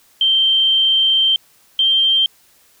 sine tone pair in turn, 3136 / 3154 Hz, G7 / G7, 0 / +10 cents, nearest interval unison, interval 10 cents, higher second, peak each -11 dBFS, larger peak neither, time 0.21-1.36 / 1.79-2.26 s, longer first, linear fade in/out 2 ms, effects white hiss -53 dBFS RMS until 2.8 s

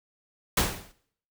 pink noise with exponential decay, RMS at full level -19 dBFS, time 0.57-0.92 s, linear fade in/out 5 ms, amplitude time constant 76 ms, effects noise-tail reverb RT60 0.6 s tail -17 dB re dry

